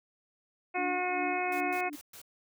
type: harmonic tone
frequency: 362.1 Hz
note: F#4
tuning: 37 cents flat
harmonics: 1 / 2 / 3 / 4 / 5 / 6 / 7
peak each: -36 / -32 / -40 / -41 / -44 / -37 / -37 dBFS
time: 0.74-1.9 s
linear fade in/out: 20 ms
type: tone with tremolo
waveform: sine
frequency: 293.7 Hz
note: D4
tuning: in tune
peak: -34 dBFS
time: 0.77-1.96 s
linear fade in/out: 10 ms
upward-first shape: sine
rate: 2.6 Hz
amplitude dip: 90%
type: noise bursts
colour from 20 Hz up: white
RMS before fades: -49 dBFS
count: 4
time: 1.52-2.216 s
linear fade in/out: 2 ms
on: 84 ms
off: 120 ms
effects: none